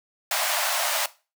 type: high-pass noise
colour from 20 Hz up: pink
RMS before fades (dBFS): -25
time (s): 0.31-1.06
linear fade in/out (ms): 2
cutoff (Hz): 580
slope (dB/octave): 96
effects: noise-tail reverb RT60 0.3 s tail -17 dB re dry